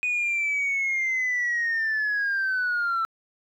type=linear sweep; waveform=sine; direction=down; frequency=2484 to 1326 Hz; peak=-21 dBFS; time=0.03-3.05 s; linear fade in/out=0 ms; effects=tanh soft clip ceiling -20 dBFS + 10-bit